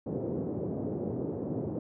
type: band-pass noise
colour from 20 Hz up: white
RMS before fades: -34 dBFS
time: 0.06-1.79 s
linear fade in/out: 5 ms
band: 100 to 460 Hz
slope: 24 dB/octave
effects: none